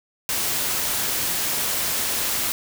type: noise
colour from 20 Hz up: white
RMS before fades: -24 dBFS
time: 0.29-2.52 s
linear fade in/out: 0 ms
effects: none